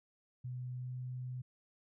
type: tone with pitch glide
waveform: sine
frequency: 125.4 to 126.35 Hz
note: B2 to B2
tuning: +27 to +40 cents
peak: -39 dBFS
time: 0.44-1.42 s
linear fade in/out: 10 ms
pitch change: +13 cents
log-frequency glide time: 0.77-0.89 s
effects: none